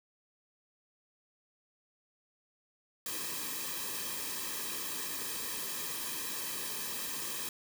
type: noise with comb filter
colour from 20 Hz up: white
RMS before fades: -38 dBFS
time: 3.06-7.49 s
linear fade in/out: 2 ms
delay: 1.4 ms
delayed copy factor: -0.8
effects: none